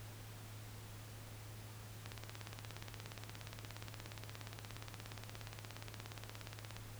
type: click train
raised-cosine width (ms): 0.2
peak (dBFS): -29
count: 81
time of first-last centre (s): 2.06-6.766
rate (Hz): 17
effects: added 107 Hz sine -51 dBFS peak until 6.99 s + pink hiss -56 dBFS RMS until 6.99 s